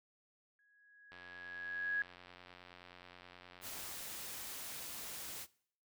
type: tone with exponential growth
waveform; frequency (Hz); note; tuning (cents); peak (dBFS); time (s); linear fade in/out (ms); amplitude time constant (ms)
sine; 1664; G#6; +3; -31; 0.59-2.02; 1; 310
type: click train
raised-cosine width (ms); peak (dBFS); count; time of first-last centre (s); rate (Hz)
0.3; -38; 252; 1.12-3.924; 89.5
type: noise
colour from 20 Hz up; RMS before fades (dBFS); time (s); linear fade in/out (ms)
white; -46; 3.61-5.47; 50
effects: noise-tail reverb RT60 0.6 s tail -22 dB re dry